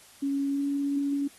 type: tone with pitch glide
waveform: sine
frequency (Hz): 278.2 to 281.8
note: C#4 to C#4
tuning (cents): +6 to +29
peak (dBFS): -25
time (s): 0.22-1.28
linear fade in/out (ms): 10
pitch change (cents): +23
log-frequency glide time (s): 0.5-0.63
effects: white hiss -54 dBFS RMS until 1.38 s + AAC 32 kbps